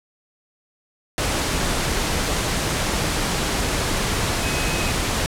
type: tone in noise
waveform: sine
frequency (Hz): 2534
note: D#7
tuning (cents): +31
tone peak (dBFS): -30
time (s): 4.43-4.91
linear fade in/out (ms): 0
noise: pink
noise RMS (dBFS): -22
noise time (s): 1.18-5.26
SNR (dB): -11
effects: low-pass 10000 Hz 12 dB/octave